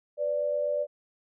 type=tone pair together; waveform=sine; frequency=497.8 / 586 Hz; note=B4 / D5; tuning=+14 / -4 cents; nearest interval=minor third; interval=282 cents; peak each=-33 / -26 dBFS; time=0.17-0.87 s; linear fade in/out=50 ms; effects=none